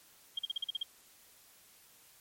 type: tone bursts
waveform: sine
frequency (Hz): 3224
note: G7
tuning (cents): +48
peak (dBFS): -31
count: 8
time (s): 0.37-0.831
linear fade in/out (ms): 5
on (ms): 20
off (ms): 43
effects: white hiss -61 dBFS RMS until 2.2 s + MP3 64 kbps